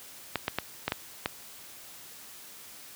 clicks, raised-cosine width 0.3 ms, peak -11 dBFS, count 6, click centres 0.357 / 0.481 / 0.586 / 0.88 / 0.921 / 1.259 s, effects white hiss -48 dBFS RMS until 2.95 s + high-pass 60 Hz 12 dB/octave

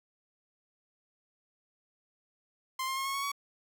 sawtooth tone with pitch steps, 1046.5 / 1061.7 / 1077.2 / 1092.8 / 1108.7 / 1124.9 Hz, C6 / C6 / C#6 / C#6 / C#6 / C#6, 0 / +25 / -50 / -25 / 0 / +25 cents, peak -28 dBFS, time 2.79-3.318 s, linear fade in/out 5 ms, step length 88 ms, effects 11-bit

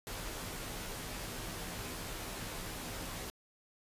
pink noise with comb filter, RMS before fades -42 dBFS, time 0.07-3.3 s, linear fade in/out 0 ms, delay 14 ms, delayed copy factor -0.5, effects resampled to 32000 Hz

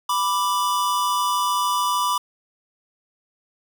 square tone pair together, 987.8 / 1174.7 Hz, B5 / D6, 0 / 0 cents, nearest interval minor third, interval 300 cents, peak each -23 dBFS, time 0.09-2.18 s, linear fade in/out 5 ms, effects none

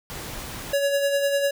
pink noise, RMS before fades -35 dBFS, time 0.1-0.73 s, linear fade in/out 0 ms
square tone with tremolo, 562 Hz, C#5, 24 cents sharp, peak -19 dBFS, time 0.73-1.51 s, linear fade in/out 5 ms, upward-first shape sine, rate 10 Hz, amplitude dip 45%
effects none

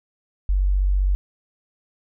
sine tone, 47.65 Hz, G1, 48 cents flat, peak -16 dBFS, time 0.49-1.15 s, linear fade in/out 0 ms, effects none

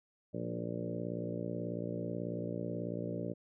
harmonic tone with a mistuned harmonic, 58.27 Hz, A#1, in tune, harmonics 2 / 3 / 4 / 5 / 6 / 7 / 8 / 9 / 10, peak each -43 / -41 / -46 / -44 / -45 / -48 / -45 / -47 / -45 dBFS, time 0.33-3.34 s, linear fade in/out 20 ms, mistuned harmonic 4, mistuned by -20 cents, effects none

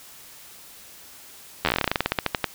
slowing click train, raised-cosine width 0.3 ms, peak -4 dBFS, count 21, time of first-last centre 1.65-2.443 s, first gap 11 ms, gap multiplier 1.12, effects white hiss -46 dBFS RMS until 2.54 s

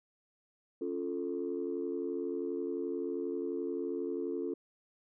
sine chord, Db augmented, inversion none, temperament equal, 277.2 / 349.2 / 440 Hz, Db4 / F4 / A4, 0 / 0 / 0 cents, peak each -38 / -36 / -37 dBFS, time 0.81-4.54 s, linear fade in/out 5 ms, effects tanh soft clip ceiling -25 dBFS

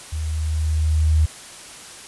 sine tone with level ramp, 78 Hz, D#2, 5 cents sharp, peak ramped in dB -23 to -12 dBFS, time 0.12-1.26 s, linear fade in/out 10 ms, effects white hiss -39 dBFS RMS until 2.07 s + resampled to 24000 Hz

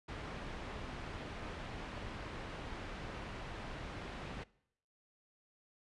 pink low-pass noise, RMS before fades -45 dBFS, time 0.08-4.44 s, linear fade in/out 10 ms, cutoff 2800 Hz, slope 12 dB/octave, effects noise-tail reverb RT60 0.7 s tail -22 dB re dry + resampled to 24000 Hz

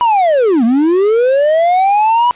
triangle linear two-way sweep, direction down then up, 987.8 to 220 to 987.8 Hz, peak -6 dBFS, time 0.01-2.31 s, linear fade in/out 0 ms, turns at 0.64 s, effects white hiss -38 dBFS RMS until 2.35 s + resampled to 8000 Hz

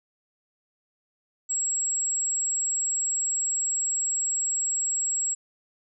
sine tone, 7660 Hz, A#8, 46 cents sharp, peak -24 dBFS, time 1.49-5.35 s, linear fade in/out 20 ms, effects none

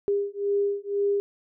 sine beating tone pair, 402.4 / 404.4 Hz, G4 / G#4, +45 / -46 cents, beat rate 2 Hz, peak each -26 dBFS, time 0.08-1.2 s, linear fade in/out 0 ms, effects none

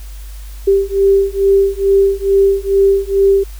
sine beating tone pair, 392 / 394.3 Hz, G4 / G4, 0 / +10 cents, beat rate 2.3 Hz, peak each -12 dBFS, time 0.67-3.44 s, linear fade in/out 10 ms, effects added 50 Hz sine -27 dBFS peak until 3.59 s + white hiss -42 dBFS RMS until 3.59 s

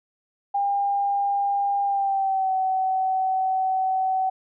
sine tone with pitch glide, 802 to 757 Hz, G5 to F#5, +39 to +39 cents, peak -20 dBFS, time 0.54-4.3 s, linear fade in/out 10 ms, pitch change -100 cents, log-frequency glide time 1.84-2.53 s, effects none

